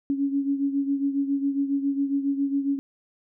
sine beating tone pair, 277.2 / 284.5 Hz, C#4 / C#4, 0 / +45 cents, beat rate 7.3 Hz, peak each -23 / -29 dBFS, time 0.1-2.79 s, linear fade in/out 0 ms, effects none

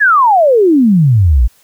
sine exponential sweep, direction down, 1762 to 52.5 Hz, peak -5 dBFS, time 0-1.48 s, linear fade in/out 20 ms, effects white hiss -50 dBFS RMS until 1.63 s

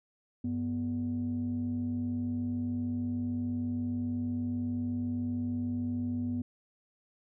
sine tone pair together, 97.39 / 245.4 Hz, G2 / B3, -11 / -11 cents, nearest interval octave + major third, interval 1600 cents, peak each -35 / -30 dBFS, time 0.44-6.42 s, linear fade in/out 5 ms, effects tanh soft clip ceiling -25 dBFS

